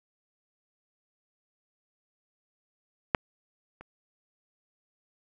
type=clicks; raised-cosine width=0.5 ms; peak=-6 / -30 dBFS; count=2; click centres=3.148 / 3.81 s; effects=none